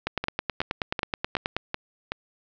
two click trains, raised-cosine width 0.3 ms, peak -9 / -11 dBFS, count 15 / 6, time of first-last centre 0.07-1.566 / 0.24-2.12 s, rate 9.36 / 2.66 Hz, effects low-pass 5000 Hz 12 dB/octave

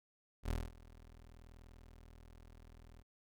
25% pulse tone with ADSR envelope, 40.61 Hz, E1, 25 cents flat, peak -30 dBFS, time 0.43-3.03 s, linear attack 69 ms, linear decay 210 ms, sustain -22 dB, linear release 22 ms, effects none

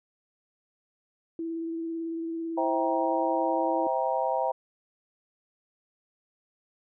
sine tone with vibrato, 329.6 Hz, E4, in tune, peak -30 dBFS, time 1.39-3.87 s, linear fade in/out 2 ms, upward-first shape sine, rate 18 Hz, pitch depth 16 cents each way
sine chord, C dominant seventh, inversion none, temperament just, 523.3 / 654.1 / 784.9 / 941.9 Hz, C5 / E5 / G5 / Bb5, 0 / -14 / +2 / +18 cents, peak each -30 dBFS, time 2.57-4.52 s, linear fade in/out 10 ms
effects none

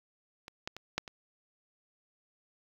clicks, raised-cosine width 0.2 ms, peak -27 / -18 / -25 / -13 / -26 dBFS, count 5, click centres 0.481 / 0.675 / 0.766 / 0.98 / 1.078 s, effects low-pass 6000 Hz 12 dB/octave + 8-bit

